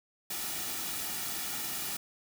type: noise with comb filter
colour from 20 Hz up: white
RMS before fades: -36 dBFS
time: 0.3-1.97 s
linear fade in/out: 5 ms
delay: 1.9 ms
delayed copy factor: -0.55
effects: none